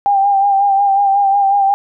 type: tone with vibrato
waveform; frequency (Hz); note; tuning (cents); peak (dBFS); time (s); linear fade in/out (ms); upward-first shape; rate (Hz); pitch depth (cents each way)
sine; 795; G5; +24; -9; 0.06-1.74; 0; sine; 5.5; 37
effects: none